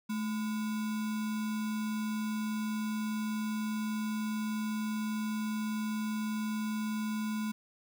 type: tone with sample-and-hold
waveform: sine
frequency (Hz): 215.8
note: A3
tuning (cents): -33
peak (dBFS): -31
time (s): 0.09-7.52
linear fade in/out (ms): 10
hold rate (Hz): 1225
effects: none